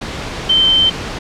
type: tone in noise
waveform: sine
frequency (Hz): 3104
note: G7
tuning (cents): -18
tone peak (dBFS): -8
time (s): 0.49-0.9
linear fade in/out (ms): 10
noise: pink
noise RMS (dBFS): -24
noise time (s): 0.01-1.19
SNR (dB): +13
effects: low-pass 5000 Hz 12 dB/octave